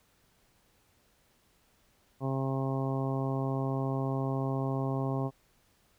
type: harmonic tone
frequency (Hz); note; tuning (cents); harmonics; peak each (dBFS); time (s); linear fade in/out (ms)
134.2; C3; +44; 1 / 2 / 3 / 4 / 5 / 6 / 7 / 8; -31 / -35 / -38 / -41 / -40 / -43 / -45 / -43; 2.2-5.31; 50
effects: pink hiss -68 dBFS RMS until 5.98 s